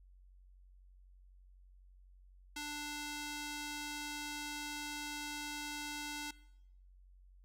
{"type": "tone with band-pass filter", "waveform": "square", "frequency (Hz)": 295.1, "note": "D4", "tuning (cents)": 8, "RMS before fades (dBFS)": -43, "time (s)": [2.56, 6.31], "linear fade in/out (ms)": 5, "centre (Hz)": 4700, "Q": 0.52, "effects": ["noise-tail reverb RT60 0.8 s tail -20 dB re dry", "added 46 Hz sine -58 dBFS peak until 7.44 s"]}